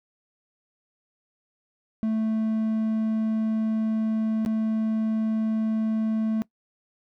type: tone with dropouts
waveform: triangle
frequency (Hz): 220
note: A3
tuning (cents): 0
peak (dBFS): -20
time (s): 2.03-6.42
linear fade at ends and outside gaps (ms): 0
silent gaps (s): 4.45-4.461
effects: noise-tail reverb RT60 0.1 s tail -21 dB re dry